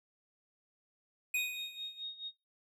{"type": "tone with exponential decay", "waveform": "square", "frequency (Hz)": 2489, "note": "D#7", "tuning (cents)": 0, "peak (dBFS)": -30, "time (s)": [1.34, 2.03], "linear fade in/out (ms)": 5, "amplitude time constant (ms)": 150}
{"type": "tone with tremolo", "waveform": "sine", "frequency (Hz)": 3729, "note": "A#7", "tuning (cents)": 0, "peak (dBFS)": -37, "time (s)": [1.35, 2.32], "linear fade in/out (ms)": 50, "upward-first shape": "sine", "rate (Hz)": 4.6, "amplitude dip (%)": 80}
{"effects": ["noise-tail reverb RT60 0.2 s tail -21 dB re dry"]}